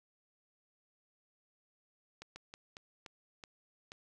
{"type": "slowing click train", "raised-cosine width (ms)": 0.2, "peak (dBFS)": -30, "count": 7, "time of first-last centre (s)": [2.22, 3.919], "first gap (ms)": 140, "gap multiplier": 1.28, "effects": []}